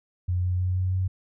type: tone with pitch steps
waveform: sine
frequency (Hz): 89.7 / 90.59 / 91.48 / 92.38 / 93.29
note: F2 / F#2 / F#2 / F#2 / F#2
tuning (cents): +47 / -36 / -19 / -2 / +15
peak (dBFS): -22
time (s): 0.28-1.08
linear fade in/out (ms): 10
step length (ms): 160
effects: none